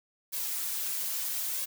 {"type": "noise with flanger", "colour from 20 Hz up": "blue", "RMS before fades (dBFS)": -33, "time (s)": [0.32, 1.66], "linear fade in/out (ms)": 20, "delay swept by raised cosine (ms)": [1.8, 6.6], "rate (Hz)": 0.76, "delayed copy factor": 0.85, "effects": []}